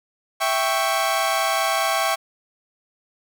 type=chord; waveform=sawtooth; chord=C# diminished; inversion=first; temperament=equal; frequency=659.3 / 784 / 1108.7 Hz; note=E5 / G5 / C#6; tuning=0 / 0 / 0 cents; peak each=-20 dBFS; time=0.4-2.16 s; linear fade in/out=20 ms; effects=none